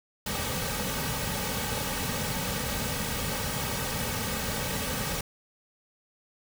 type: noise with comb filter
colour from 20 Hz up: pink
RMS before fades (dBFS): -31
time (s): 0.26-5.21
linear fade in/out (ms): 5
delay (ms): 2.9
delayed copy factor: -0.7
effects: none